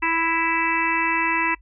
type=harmonic tone; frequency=330 Hz; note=E4; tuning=2 cents sharp; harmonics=1 / 3 / 4 / 5 / 6 / 7 / 8; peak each=-29 / -24 / -33 / -31 / -25 / -30 / -26 dBFS; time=0.02-1.55 s; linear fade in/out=10 ms; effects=noise-tail reverb RT60 0.1 s tail -23 dB re dry + added 50 Hz sine -48 dBFS peak until 1.61 s